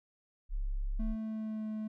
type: tone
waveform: sine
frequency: 34.33 Hz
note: C#1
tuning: 16 cents flat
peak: -31 dBFS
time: 0.49-1.16 s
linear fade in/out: 50 ms
type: tone with pitch glide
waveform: triangle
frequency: 220 to 216.1 Hz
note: A3 to A3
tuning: 0 to -31 cents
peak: -33 dBFS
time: 0.99-1.88 s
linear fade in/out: 10 ms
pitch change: -31 cents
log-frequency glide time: 1.17-1.68 s
effects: none